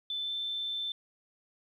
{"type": "tone with pitch glide", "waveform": "sine", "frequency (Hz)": [3520, 3542], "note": ["A7", "A7"], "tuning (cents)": [0, 11], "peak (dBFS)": -32, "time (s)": [0.1, 0.92], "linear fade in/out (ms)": 2, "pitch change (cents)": 11, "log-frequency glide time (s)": [0.2, 0.33], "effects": ["11-bit"]}